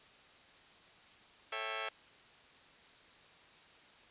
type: chord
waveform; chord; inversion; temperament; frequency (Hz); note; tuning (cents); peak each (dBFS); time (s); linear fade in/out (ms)
10% pulse; A dominant seventh; none; just; 440 / 550 / 660 / 792; A4 / C#5 / E5 / G5; 0 / -14 / +2 / +18; -36 / -36 / -34 / -37; 1.52-1.89; 5
effects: white hiss -60 dBFS RMS until 4.1 s + resampled to 8000 Hz